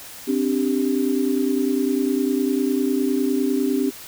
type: chord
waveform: sine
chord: C suspended second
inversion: none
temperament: equal with one note detuned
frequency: 261.6 / 291.5 / 392 Hz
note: C4 / D4 / G4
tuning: 0 / -13 / 0 cents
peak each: -21 / -23 / -24 dBFS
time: 0.27-3.91 s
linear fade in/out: 20 ms
effects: white hiss -39 dBFS RMS until 4.07 s